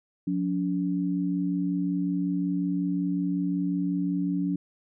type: tone pair together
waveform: sine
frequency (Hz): 179.54 / 285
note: F3 / C#4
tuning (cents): +48 / +48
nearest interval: minor sixth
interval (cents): 800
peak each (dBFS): -27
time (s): 0.27-4.56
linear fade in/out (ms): 5
effects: none